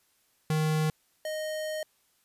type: tone pair in turn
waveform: square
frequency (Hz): 155.56 / 620.3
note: D#3 / D#5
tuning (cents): 0 / -5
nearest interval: 2 octaves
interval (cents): 2395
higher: second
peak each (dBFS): -25 / -32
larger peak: first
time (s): 0.5-0.9 / 1.25-1.83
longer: second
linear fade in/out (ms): 2
effects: white hiss -69 dBFS RMS until 2.24 s + resampled to 32000 Hz